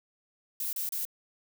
violet noise bursts, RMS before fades -33 dBFS, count 3, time 0.6-1.052 s, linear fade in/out 2 ms, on 130 ms, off 31 ms, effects none

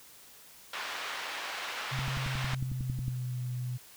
pink band-pass noise, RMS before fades -38 dBFS, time 0.73-2.55 s, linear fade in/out 5 ms, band 980 to 3700 Hz, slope 12 dB/octave
sine tone with pitch glide, 132.6 to 124.44 Hz, C3 to B2, +23 to +14 cents, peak -32 dBFS, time 1.91-3.78 s, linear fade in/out 20 ms, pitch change -109 cents, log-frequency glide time 2.12-3.41 s
click train, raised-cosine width 5 ms, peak -24 dBFS, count 13, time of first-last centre 1.99-3.081 s, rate 11 Hz
effects white hiss -54 dBFS RMS until 3.96 s

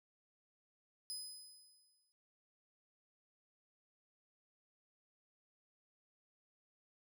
25% pulse tone with exponential decay, 5020 Hz, D#8, 15 cents sharp, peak -36 dBFS, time 1.1-2.12 s, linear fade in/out 0 ms, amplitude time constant 220 ms, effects noise-tail reverb RT60 0.5 s tail -18 dB re dry

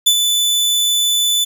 sawtooth tone with ADSR envelope, 3494 Hz, A7, 13 cents flat, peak -4 dBFS, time 0.06-1.45 s, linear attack 12 ms, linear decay 66 ms, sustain -6 dB, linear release 16 ms, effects 7-bit

